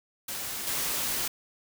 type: noise with level steps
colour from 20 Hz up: white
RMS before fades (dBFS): -35 / -30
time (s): 0.28-1.28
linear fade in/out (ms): 5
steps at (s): 0.67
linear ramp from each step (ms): 2
effects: none